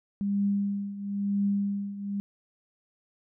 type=tone with tremolo; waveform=sine; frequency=200.7 Hz; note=G3; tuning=41 cents sharp; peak=-22 dBFS; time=0.21-2.2 s; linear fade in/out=0 ms; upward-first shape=triangle; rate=1 Hz; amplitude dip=80%; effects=none